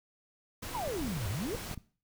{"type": "noise", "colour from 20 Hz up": "pink", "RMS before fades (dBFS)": -41, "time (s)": [0.62, 1.75], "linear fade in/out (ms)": 10}
{"type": "exponential two-way sweep", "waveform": "sine", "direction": "down then up", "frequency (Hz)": [1046.5, 86.5, 530], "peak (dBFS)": -33, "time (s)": [0.74, 1.56], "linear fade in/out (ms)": 10, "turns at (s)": 1.29}
{"type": "clicks", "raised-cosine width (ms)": 5, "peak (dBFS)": -29, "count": 8, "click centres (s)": [0.877, 1.013, 1.047, 1.078, 1.259, 1.548, 1.713, 1.777]}
{"effects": ["noise-tail reverb RT60 0.4 s tail -19 dB re dry"]}